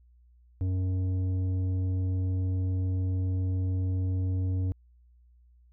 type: tone with tanh clipping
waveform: triangle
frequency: 92.7 Hz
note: F#2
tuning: 4 cents sharp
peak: -27 dBFS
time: 0.61-4.72 s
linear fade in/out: 0 ms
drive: 13 dB
effects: added 60 Hz sine -56 dBFS peak until 5.72 s